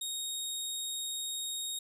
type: tone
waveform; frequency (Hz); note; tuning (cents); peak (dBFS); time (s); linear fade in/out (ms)
20% pulse; 3739; A#7; +4; -29; 0.01-1.79; 5
effects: none